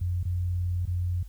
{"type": "tone with dropouts", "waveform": "sine", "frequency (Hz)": 89, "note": "F2", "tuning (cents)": 33, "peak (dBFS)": -25, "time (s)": [0.01, 1.23], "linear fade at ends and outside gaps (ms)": 5, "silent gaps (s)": [[0.231, 0.253], [0.855, 0.875]], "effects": ["added 50 Hz sine -40 dBFS peak until 1.28 s", "white hiss -63 dBFS RMS until 1.28 s"]}